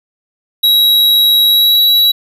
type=tone with pitch glide; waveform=square; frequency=3862 to 3902 Hz; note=B7 to B7; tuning=-39 to -22 cents; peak=-7 dBFS; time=0.63-2.12 s; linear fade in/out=10 ms; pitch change=+17 cents; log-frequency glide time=1.46-1.85 s; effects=8-bit